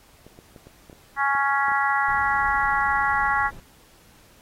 clicks, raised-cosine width 2 ms, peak -31 dBFS, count 9, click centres 0.266 / 0.389 / 0.562 / 0.67 / 0.898 / 0.929 / 1.351 / 1.684 / 1.719 s
harmonic tone, 278 Hz, C#4, 5 cents sharp, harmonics 3 / 4 / 5 / 6 / 7, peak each -24 / -25 / -26 / -27 / -27 dBFS, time 1.16-3.51 s, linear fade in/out 50 ms
brown noise, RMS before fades -40 dBFS, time 2.08-3.6 s, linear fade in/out 2 ms
effects pink hiss -55 dBFS RMS until 4.41 s + AAC 48 kbps

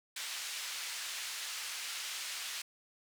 pink band-pass noise, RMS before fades -41 dBFS, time 0.16-2.62 s, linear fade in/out 5 ms, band 2100 to 9000 Hz, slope 12 dB/octave, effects none

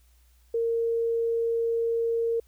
sine tone, 461.1 Hz, A#4, 19 cents flat, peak -23 dBFS, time 0.54-2.4 s, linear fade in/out 5 ms, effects added 60 Hz sine -57 dBFS peak until 2.47 s + white hiss -67 dBFS RMS until 2.47 s

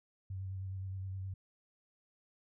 sine tone with vibrato, 95.2 Hz, F#2, 50 cents sharp, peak -38 dBFS, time 0.3-1.34 s, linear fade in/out 5 ms, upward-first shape square, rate 9.6 Hz, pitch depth 20 cents each way, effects none

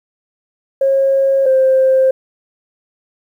sine tone pair in turn, 542 / 526 Hz, C#5 / C5, -39 / +9 cents, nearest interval minor second, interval 52 cents, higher first, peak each -9 / -7 dBFS, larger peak second, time 0.81-1.46 / 1.46-2.11 s, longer neither, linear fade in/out 5 ms, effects tanh soft clip ceiling -4 dBFS + 8-bit

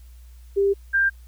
sine tone pair in turn, 397.2 / 1588.8 Hz, G4 / G6, +23 / +23 cents, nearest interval 2 octaves, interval 2400 cents, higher second, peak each -16 dBFS, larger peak neither, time 0.56-0.74 / 0.93-1.1 s, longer first, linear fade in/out 20 ms, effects added 60 Hz sine -42 dBFS peak until 1.27 s + white hiss -60 dBFS RMS until 1.27 s

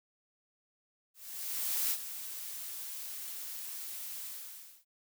blue noise with ADSR envelope, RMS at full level -31 dBFS, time 1.14-4.85 s, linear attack 770 ms, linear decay 63 ms, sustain -11 dB, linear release 620 ms, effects none

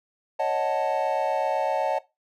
triangle chord, D# half-diminished seventh, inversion third, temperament equal, 554.4 / 622.3 / 740 / 880 Hz, C#5 / D#5 / F#5 / A5, 0 / 0 / 0 / 0 cents, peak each -26 dBFS, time 0.39-1.99 s, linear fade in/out 10 ms, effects noise-tail reverb RT60 0.2 s tail -17 dB re dry

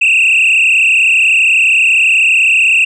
sine tone with frequency modulation, 2637 Hz, E7, in tune, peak -4 dBFS, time 0.01-2.85 s, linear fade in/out 10 ms, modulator 32.1 Hz, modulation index 4.1, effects tanh soft clip ceiling -5 dBFS

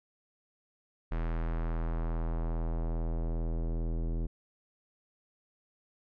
square tone with low-pass filter sweep, 41.2 Hz, E1, in tune, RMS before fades -32 dBFS, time 1.11-4.27 s, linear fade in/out 10 ms, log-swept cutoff 1900 to 370 Hz, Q 1.1, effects none

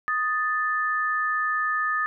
sine tone pair together, 1244.5 / 1760 Hz, D#6 / A6, 0 / 0 cents, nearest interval tritone, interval 600 cents, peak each -25 dBFS, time 0.08-2.06 s, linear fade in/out 0 ms, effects none

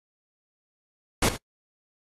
pink noise with echo, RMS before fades -22 dBFS, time 1.22-1.29 s, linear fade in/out 5 ms, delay 75 ms, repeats 1, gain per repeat -13 dB, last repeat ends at 1.365 s, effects noise-tail reverb RT60 0.1 s tail -24 dB re dry + AAC 32 kbps

